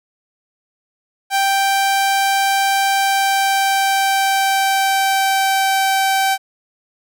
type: tone with pitch glide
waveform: sawtooth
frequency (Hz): 784 to 774.5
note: G5 to G5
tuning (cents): 0 to -21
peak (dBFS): -10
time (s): 1.3-6.38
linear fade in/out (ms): 50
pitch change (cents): -21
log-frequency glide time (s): 2.89-5.82
effects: none